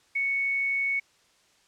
sine tone with quantisation, 2217 Hz, C#7, in tune, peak -24 dBFS, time 0.15-1 s, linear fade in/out 10 ms, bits 9, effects white hiss -63 dBFS RMS until 1.67 s + low-pass 7000 Hz 12 dB/octave

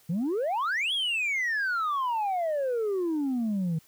sine exponential two-way sweep, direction up then down, 155.56 to 3400 to 155.56 Hz, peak -23 dBFS, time 0.09-3.79 s, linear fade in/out 10 ms, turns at 0.93 s, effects tanh soft clip ceiling -24 dBFS + white hiss -60 dBFS RMS until 3.87 s

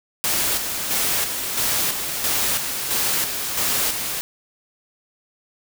white noise with tremolo, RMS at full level -21 dBFS, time 0.24-4.21 s, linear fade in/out 0 ms, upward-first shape square, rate 1.5 Hz, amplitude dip 45%, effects none

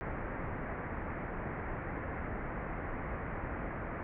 pink low-pass noise, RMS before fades -39 dBFS, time 0.01-4.03 s, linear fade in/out 0 ms, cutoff 2100 Hz, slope 48 dB/octave, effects none

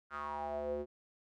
square tone with band-pass filter sweep, 73.42 Hz, D2, in tune, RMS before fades -39 dBFS, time 0.1-0.86 s, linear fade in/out 50 ms, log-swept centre 1400 to 400 Hz, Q 6.5, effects none

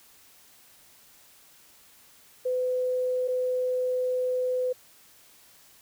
sine tone pair in turn, 505 / 505 Hz, B4 / B4, +39 / +39 cents, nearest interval unison, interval 0 cents, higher neither, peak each -24 dBFS, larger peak neither, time 2.45-3.28 / 3.28-4.73 s, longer second, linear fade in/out 10 ms, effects white hiss -56 dBFS RMS until 5.81 s

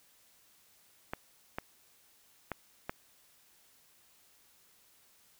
clicks, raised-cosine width 0.5 ms, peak -20 dBFS, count 4, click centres 1.135 / 1.585 / 2.517 / 2.895 s, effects white hiss -65 dBFS RMS until 5.39 s

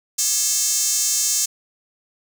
square tone with high-pass filter, 241.9 Hz, B3, 36 cents flat, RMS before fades -20 dBFS, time 0.18-1.46 s, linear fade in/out 10 ms, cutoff 6600 Hz, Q 3, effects none

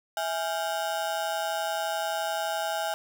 35% pulse ring-modulated tone, 740 Hz, F#5, in tune, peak -23 dBFS, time 0.17-2.94 s, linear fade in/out 0 ms, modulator 85.8 Hz, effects none

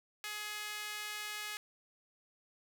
sawtooth tone with high-pass filter, 420.3 Hz, G#4, 21 cents sharp, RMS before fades -42 dBFS, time 0.24-1.57 s, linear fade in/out 0 ms, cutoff 1900 Hz, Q 1.1, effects none

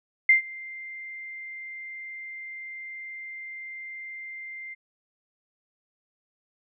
sine tone with ADSR envelope, 2093 Hz, C7, in tune, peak -12 dBFS, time 0.29-4.75 s, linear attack 4 ms, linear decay 120 ms, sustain -24 dB, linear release 21 ms, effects none

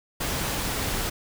pink noise, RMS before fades -28 dBFS, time 0.2-1.1 s, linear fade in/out 10 ms, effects none

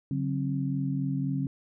sine tone cluster, 141.8 / 185.8 / 266.7 Hz, C#3 / F#3 / C4, +40 / +7 / +33 cents, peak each -29 / -34 / -31 dBFS, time 0.11-1.47 s, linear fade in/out 2 ms, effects none

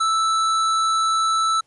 sine tone with hard clipping, 1318.5 Hz, E6, in tune, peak -19 dBFS, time 0-1.61 s, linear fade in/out 10 ms, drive 14 dB, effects pink hiss -64 dBFS RMS until 1.66 s + resampled to 24000 Hz

